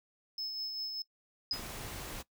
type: tone with tremolo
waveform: triangle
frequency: 5210 Hz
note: E8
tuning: 21 cents flat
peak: -34 dBFS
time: 0.38-1.02 s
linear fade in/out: 2 ms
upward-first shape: sine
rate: 5.1 Hz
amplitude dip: 35%
type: tone with exponential decay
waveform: sine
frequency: 5030 Hz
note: D#8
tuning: 18 cents sharp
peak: -27 dBFS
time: 1.51-1.64 s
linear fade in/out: 2 ms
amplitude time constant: 28 ms
type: noise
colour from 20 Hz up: pink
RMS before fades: -43 dBFS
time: 1.52-2.23 s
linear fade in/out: 20 ms
effects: noise-tail reverb RT60 0.1 s tail -19 dB re dry